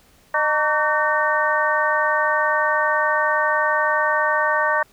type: harmonic tone with a mistuned harmonic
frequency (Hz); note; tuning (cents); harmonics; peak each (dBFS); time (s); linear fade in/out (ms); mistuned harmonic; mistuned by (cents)
304.8; D#4; -36; 2 / 3 / 4 / 5 / 6; -23 / -23 / -23 / -23 / -23; 0.34-4.83; 5; 4; -110
effects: pink hiss -55 dBFS RMS until 4.92 s